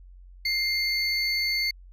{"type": "tone pair together", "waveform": "triangle", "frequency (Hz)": [2104, 4458], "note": ["C7", "C#8"], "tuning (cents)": [9, 9], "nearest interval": "octave + minor second", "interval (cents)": 1300, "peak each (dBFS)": [-25, -25], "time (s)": [0.45, 1.71], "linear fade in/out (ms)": 5, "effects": ["added 45 Hz sine -45 dBFS peak until 1.92 s"]}